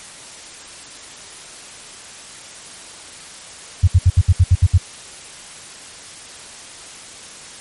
sine tone bursts, 90 Hz, F#2, 47 cents flat, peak -6 dBFS, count 9, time 3.83-4.78 s, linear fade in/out 10 ms, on 46 ms, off 67 ms, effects white hiss -37 dBFS RMS until 7.6 s + MP3 48 kbps

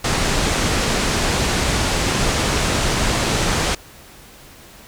pink low-pass noise, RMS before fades -19 dBFS, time 0.04-3.75 s, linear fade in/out 5 ms, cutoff 8600 Hz, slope 24 dB/octave, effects pink hiss -43 dBFS RMS until 4.87 s

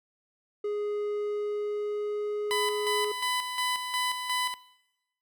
triangle tone with pitch glide, 415.3 to 418.4 Hz, G#4 to G#4, 0 to +13 cents, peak -26 dBFS, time 0.64-3.12 s, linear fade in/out 5 ms, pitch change +13 cents, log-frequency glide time 1.06-2.92 s
15% pulse tone with tremolo, 1000 Hz, B5, 21 cents sharp, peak -20 dBFS, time 2.51-4.54 s, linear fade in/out 0 ms, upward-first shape square, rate 2.8 Hz, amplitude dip 55%
effects noise-tail reverb RT60 1.0 s tail -20 dB re dry

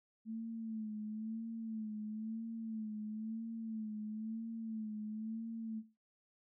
sine tone with vibrato, 220 Hz, A3, in tune, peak -39 dBFS, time 0.25-5.83 s, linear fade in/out 50 ms, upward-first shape sine, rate 1 Hz, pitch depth 58 cents each way, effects noise-tail reverb RT60 0.3 s tail -17 dB re dry

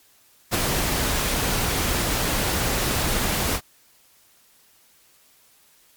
pink noise with ADSR envelope, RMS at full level -19 dBFS, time 0.51-3.61 s, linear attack 35 ms, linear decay 12 ms, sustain -4 dB, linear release 68 ms, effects white hiss -57 dBFS RMS until 5.96 s + MP3 96 kbps

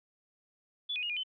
sine tone with pitch steps, 3443 / 2485 / 2862 / 2433 / 3050 Hz, A7 / D#7 / F7 / D#7 / G7, -38 / -3 / +42 / -39 / -48 cents, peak -32 dBFS, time 0.89-1.235 s, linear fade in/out 10 ms, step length 69 ms, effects none

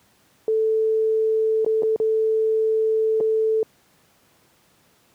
sine tone with dropouts, 440 Hz, A4, in tune, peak -17 dBFS, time 0.48-3.63 s, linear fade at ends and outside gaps 1 ms, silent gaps 1.647-1.663 / 1.823-1.832 / 1.961-2 / 3.203-3.208 s, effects pink hiss -59 dBFS RMS until 5.14 s + high-pass 100 Hz 12 dB/octave

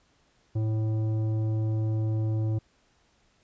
triangle tone with tanh clipping, 109.5 Hz, A2, 8 cents flat, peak -26 dBFS, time 0.55-2.59 s, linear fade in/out 10 ms, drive 15 dB, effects pink hiss -66 dBFS RMS until 3.43 s + resampled to 16000 Hz

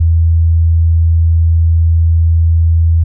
sine tone, 82.41 Hz, E2, in tune, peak -6 dBFS, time 0-3.04 s, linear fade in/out 10 ms, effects none

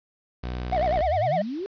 sawtooth tone, 61.5 Hz, B1, 7 cents flat, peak -25 dBFS, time 0.43-1.02 s, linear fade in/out 10 ms
triangle tone with vibrato, 673 Hz, E5, 36 cents sharp, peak -19 dBFS, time 0.72-1.42 s, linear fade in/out 5 ms, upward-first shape sine, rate 10 Hz, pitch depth 210 cents each way
sine exponential sweep, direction up, 50.9 to 415.3 Hz, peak -28 dBFS, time 0.97-1.66 s, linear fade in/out 0 ms
effects resampled to 11025 Hz + 8-bit

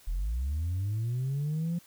sine linear sweep, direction up, 37.28 to 174.61 Hz, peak -26 dBFS, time 0.07-1.79 s, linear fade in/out 10 ms, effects tanh soft clip ceiling -26 dBFS + white hiss -58 dBFS RMS until 1.86 s

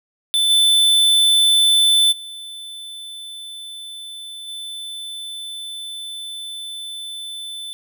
square tone with level steps, 3520 Hz, A7, in tune, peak -15 / -12 / -32 / -29 dBFS, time 0.34-7.73 s, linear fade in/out 0 ms, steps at 0.49 / 2.11 / 4.47 s, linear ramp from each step 20 ms, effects none

